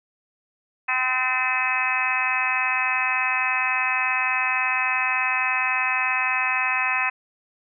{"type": "harmonic tone", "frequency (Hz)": 256.5, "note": "C4", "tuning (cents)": -34, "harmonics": [3, 4, 5, 6, 7, 8, 9, 10], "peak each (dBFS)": [-31, -28, -31, -32, -28, -29, -34, -24], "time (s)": [0.88, 7.1], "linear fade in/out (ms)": 10, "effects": []}